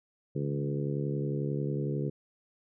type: harmonic tone with a mistuned harmonic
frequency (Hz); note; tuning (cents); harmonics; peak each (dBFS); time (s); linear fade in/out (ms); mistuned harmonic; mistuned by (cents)
71.1; C#2; +45; 2 / 3 / 4 / 5 / 6 / 7; -31 / -39 / -39 / -38 / -38 / -42; 0.35-2.1; 10; 2; +20
effects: none